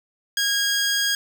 15% pulse tone, 1634 Hz, G#6, 29 cents flat, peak -13 dBFS, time 0.37-1.15 s, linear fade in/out 2 ms, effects none

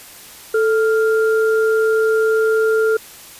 sine tone pair together, 440.4 / 1396.9 Hz, A4 / F6, +2 / 0 cents, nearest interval octave + minor sixth, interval 1998 cents, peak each -13 / -21 dBFS, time 0.54-2.97 s, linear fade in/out 5 ms, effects white hiss -39 dBFS RMS until 3.39 s + resampled to 32000 Hz

